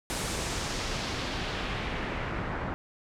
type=noise with low-pass filter sweep; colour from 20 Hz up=pink; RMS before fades=-33 dBFS; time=0.1-2.74 s; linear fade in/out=0 ms; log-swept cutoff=10000 to 1400 Hz; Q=1.2; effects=none